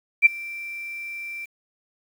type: tone with ADSR envelope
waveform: sine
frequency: 2349 Hz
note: D7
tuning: in tune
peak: -7 dBFS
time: 0.22-1.46 s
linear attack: 37 ms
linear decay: 15 ms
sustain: -24 dB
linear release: 17 ms
effects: 8-bit